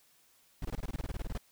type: noise bursts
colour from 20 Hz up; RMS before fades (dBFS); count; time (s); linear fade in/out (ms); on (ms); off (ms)
brown; -35; 15; 0.62-1.377; 2; 29; 23
effects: white hiss -66 dBFS RMS until 1.51 s